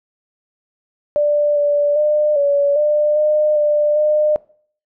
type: tone with pitch steps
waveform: sine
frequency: 589 / 582 / 601 / 569 / 598 / 606 / 595 / 605 Hz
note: D5 / D5 / D5 / C#5 / D5 / D#5 / D5 / D#5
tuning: +5 / -16 / +40 / +45 / +31 / -46 / +22 / -49 cents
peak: -12 dBFS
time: 1.16-4.36 s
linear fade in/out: 0 ms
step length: 400 ms
effects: noise-tail reverb RT60 0.5 s tail -21 dB re dry